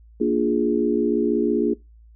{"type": "chord", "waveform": "sine", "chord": "Bb dominant seventh", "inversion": "none", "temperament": "equal", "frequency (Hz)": [233.1, 293.7, 349.2, 415.3], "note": ["Bb3", "D4", "F4", "Ab4"], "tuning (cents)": [0, 0, 0, 0], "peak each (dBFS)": -23, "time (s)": [0.2, 1.74], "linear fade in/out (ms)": 10, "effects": ["noise-tail reverb RT60 0.2 s tail -21 dB re dry", "added 56 Hz sine -46 dBFS peak until 2.15 s"]}